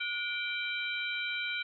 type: harmonic tone with a mistuned harmonic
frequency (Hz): 781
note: G5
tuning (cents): -7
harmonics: 2 / 3 / 4 / 5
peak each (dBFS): -37 / -35 / -40 / -41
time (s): 0-1.63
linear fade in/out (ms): 10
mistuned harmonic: 2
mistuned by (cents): -130
effects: none